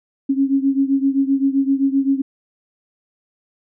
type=beating tone pair; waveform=sine; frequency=270.9 / 278.6 Hz; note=C#4 / C#4; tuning=-40 / +9 cents; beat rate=7.7 Hz; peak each=-16 / -19 dBFS; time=0.29-2.22 s; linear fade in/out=10 ms; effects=none